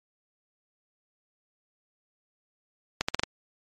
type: accelerating click train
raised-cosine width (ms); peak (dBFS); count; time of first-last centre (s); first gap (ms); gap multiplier
0.2; -7; 5; 3.01-3.235; 75; 0.81
effects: MP3 64 kbps